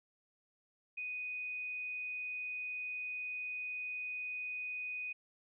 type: tone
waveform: sine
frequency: 2489 Hz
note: D#7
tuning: in tune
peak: -38 dBFS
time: 0.97-5.13 s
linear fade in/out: 10 ms
effects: none